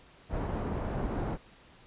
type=low-pass noise; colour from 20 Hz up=pink; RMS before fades=-33 dBFS; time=0.29-1.38 s; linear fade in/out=50 ms; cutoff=890 Hz; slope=12 dB/octave; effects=pink hiss -57 dBFS RMS until 1.86 s + resampled to 8000 Hz